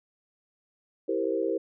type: chord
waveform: sine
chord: C dominant seventh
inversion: first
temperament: equal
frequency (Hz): 329.6 / 392 / 466.2 / 523.3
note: E4 / G4 / Bb4 / C5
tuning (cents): 0 / 0 / 0 / 0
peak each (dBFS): -31 / -30 / -30 / -32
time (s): 1.08-1.58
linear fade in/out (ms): 10
effects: none